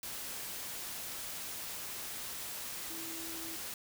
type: tone in noise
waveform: sine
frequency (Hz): 328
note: E4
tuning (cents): -9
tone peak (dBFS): -47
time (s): 2.9-3.56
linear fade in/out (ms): 2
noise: white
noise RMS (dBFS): -42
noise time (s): 0.03-3.74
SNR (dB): -8
effects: none